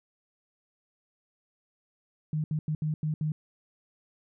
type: tone bursts at uneven times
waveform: sine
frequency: 153.8 Hz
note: D#3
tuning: 20 cents flat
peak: -26 dBFS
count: 6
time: 2.33-2.44 / 2.51-2.59 / 2.68-2.75 / 2.82-2.94 / 3.03-3.14 / 3.21-3.32 s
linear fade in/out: 2 ms
effects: none